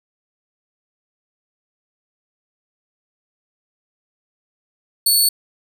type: tone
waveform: 15% pulse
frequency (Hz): 4435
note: C#8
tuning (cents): 0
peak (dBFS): -6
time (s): 5.06-5.29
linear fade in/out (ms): 5
effects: none